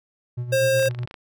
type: tone with tremolo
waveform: triangle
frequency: 121.9 Hz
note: B2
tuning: 22 cents flat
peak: -22 dBFS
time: 0.37-1.06 s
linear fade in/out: 10 ms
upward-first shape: sine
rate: 8.1 Hz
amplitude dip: 60%
type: tone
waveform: square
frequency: 534 Hz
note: C5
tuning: 35 cents sharp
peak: -18 dBFS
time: 0.52-0.89 s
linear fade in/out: 10 ms
type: clicks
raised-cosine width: 0.3 ms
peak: -23 dBFS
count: 10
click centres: 0.795 / 0.827 / 0.858 / 0.911 / 0.948 / 0.989 / 1.033 / 1.075 / 1.111 / 1.142 s
effects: none